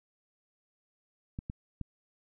clicks, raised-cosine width 5 ms, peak -24 dBFS, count 3, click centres 1.389 / 1.499 / 1.813 s, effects none

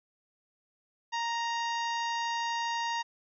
harmonic tone with a mistuned harmonic, 932.3 Hz, A#5, in tune, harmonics 1 / 2 / 3 / 4 / 5 / 6 / 7, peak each -31 / -37 / -41 / -43 / -45 / -47 / -48 dBFS, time 1.12-3.03 s, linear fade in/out 20 ms, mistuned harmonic 5, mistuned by +33 cents, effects none

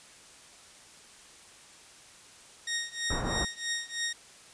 15% pulse tone with tremolo, 1864.7 Hz, A#6, in tune, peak -22 dBFS, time 2.67-4.13 s, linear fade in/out 5 ms, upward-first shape triangle, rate 3.1 Hz, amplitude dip 95%
pink low-pass noise, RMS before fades -32 dBFS, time 3.1-3.45 s, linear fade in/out 5 ms, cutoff 1500 Hz, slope 24 dB/octave
effects white hiss -53 dBFS RMS until 4.53 s + resampled to 22050 Hz

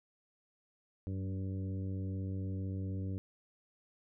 harmonic tone with a mistuned harmonic, 95.8 Hz, G2, 39 cents flat, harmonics 1 / 2 / 3 / 4 / 5 / 6, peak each -36 / -43 / -45 / -53 / -53 / -60 dBFS, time 1.07-3.18 s, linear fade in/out 0 ms, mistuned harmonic 2, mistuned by -22 cents, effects none

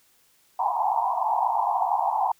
white band-pass noise, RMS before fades -24 dBFS, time 0.59-2.32 s, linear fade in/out 5 ms, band 710 to 1000 Hz, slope 96 dB/octave, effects white hiss -62 dBFS RMS until 2.39 s

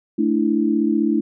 sine chord, A suspended fourth, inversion none, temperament equal, 220 / 293.7 / 329.6 Hz, A3 / D4 / E4, 0 / 0 / 0 cents, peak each -20 dBFS, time 0.18-1.21 s, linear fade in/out 10 ms, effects none

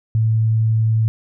sine tone, 111.1 Hz, A2, 17 cents sharp, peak -13 dBFS, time 0.15-1.08 s, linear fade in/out 0 ms, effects none

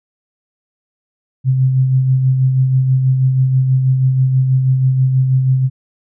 sine tone with tremolo, 130.8 Hz, C3, in tune, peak -8 dBFS, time 1.44-5.7 s, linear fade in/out 50 ms, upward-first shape sine, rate 6.2 Hz, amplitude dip 40%, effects none

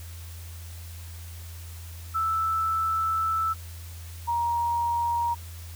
sine tone pair in turn, 1318.5 / 942.3 Hz, E6 / A#5, 0 / +18 cents, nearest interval tritone, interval 582 cents, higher first, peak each -23 dBFS, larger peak neither, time 2.14-3.54 / 4.27-5.35 s, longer first, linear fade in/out 20 ms, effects added 84 Hz sine -38 dBFS peak until 5.75 s + white hiss -48 dBFS RMS until 5.75 s

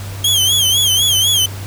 sawtooth tone with vibrato, 3209 Hz, G7, 40 cents sharp, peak -8 dBFS, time 0.24-1.46 s, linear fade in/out 5 ms, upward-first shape sine, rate 4 Hz, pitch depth 100 cents each way, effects added 98 Hz sine -25 dBFS peak until 1.66 s + pink hiss -33 dBFS RMS until 1.66 s

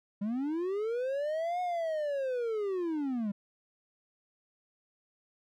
triangle linear two-way sweep, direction up then down, 194.6 to 729 to 194.6 Hz, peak -28 dBFS, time 0.21-3.32 s, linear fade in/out 10 ms, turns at 1.61 s, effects none

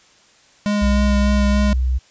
square tone with vibrato, 205.5 Hz, G#3, 18 cents flat, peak -17 dBFS, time 0.66-1.73 s, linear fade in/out 0 ms, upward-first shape sine, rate 3.4 Hz, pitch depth 12 cents each way
sine tone with pitch glide, 62.8 to 63.38 Hz, B1 to B1, +30 to +46 cents, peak -15 dBFS, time 0.81-1.99 s, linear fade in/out 20 ms, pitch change +16 cents, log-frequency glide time 1.46-1.73 s
effects white hiss -52 dBFS RMS until 2.1 s + resampled to 16000 Hz

